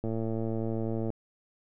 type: click train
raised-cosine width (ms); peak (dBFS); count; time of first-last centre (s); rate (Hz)
2; -20; 120; 0.04-1.103; 112
effects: none